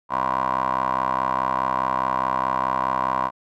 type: tone with band-pass filter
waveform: 15% pulse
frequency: 64.8 Hz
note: C2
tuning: 16 cents flat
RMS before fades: -23 dBFS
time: 0.09-3.31 s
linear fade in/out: 50 ms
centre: 980 Hz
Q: 7.3
effects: none